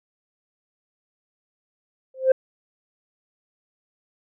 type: tone with exponential growth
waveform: sine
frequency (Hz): 523.3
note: C5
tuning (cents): 0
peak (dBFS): -7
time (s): 2.14-2.32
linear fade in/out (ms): 5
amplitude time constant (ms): 38
effects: tanh soft clip ceiling -9 dBFS